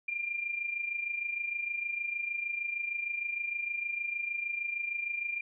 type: tone with amplitude modulation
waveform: sine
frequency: 2391 Hz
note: D7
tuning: 30 cents sharp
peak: -29 dBFS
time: 0.08-5.41 s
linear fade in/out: 5 ms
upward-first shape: sine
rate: 26.5 Hz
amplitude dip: 65%
effects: none